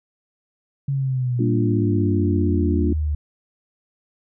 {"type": "exponential sweep", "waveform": "sine", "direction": "down", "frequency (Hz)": [140, 73.42], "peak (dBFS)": -19, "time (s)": [0.88, 3.15], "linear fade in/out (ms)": 5}
{"type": "chord", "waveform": "sine", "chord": "G minor seventh", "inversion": "none", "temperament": "equal", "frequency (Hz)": [196, 233.1, 293.7, 349.2], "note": ["G3", "Bb3", "D4", "F4"], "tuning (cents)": [0, 0, 0, 0], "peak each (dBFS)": [-26, -25, -23, -25], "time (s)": [1.39, 2.93], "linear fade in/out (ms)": 5}
{"effects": []}